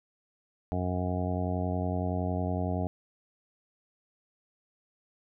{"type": "harmonic tone", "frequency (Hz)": 90.8, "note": "F#2", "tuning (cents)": -32, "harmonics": [1, 2, 3, 4, 5, 6, 7, 8, 9], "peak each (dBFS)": [-31, -34, -36, -42, -40, -49, -37, -39, -44], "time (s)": [0.72, 2.87], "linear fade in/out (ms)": 0, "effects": []}